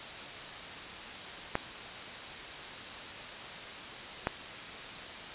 clicks, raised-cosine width 0.5 ms, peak -13 dBFS, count 2, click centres 1.554 / 4.271 s, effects white hiss -42 dBFS RMS until 5.34 s + resampled to 8000 Hz

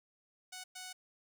5% pulse tone bursts at uneven times, 740 Hz, F#5, in tune, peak -33 dBFS, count 2, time 0.52-0.64 / 0.75-0.93 s, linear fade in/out 10 ms, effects none

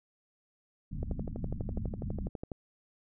pink low-pass noise, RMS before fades -37 dBFS, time 0.91-2.29 s, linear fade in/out 10 ms, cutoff 240 Hz, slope 48 dB/octave
click train, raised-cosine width 2 ms, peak -24 dBFS, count 19, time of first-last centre 1.03-2.518 s, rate 12.1 Hz
effects none

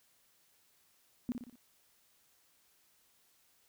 sine tone with echo, 243.2 Hz, B3, 26 cents flat, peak -31 dBFS, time 1.29-1.32 s, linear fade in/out 0 ms, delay 59 ms, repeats 4, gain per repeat -6 dB, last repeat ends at 1.556 s, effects white hiss -70 dBFS RMS until 3.68 s

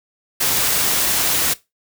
white noise, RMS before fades -18 dBFS, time 0.4-1.54 s, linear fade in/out 10 ms, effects noise-tail reverb RT60 0.2 s tail -18 dB re dry

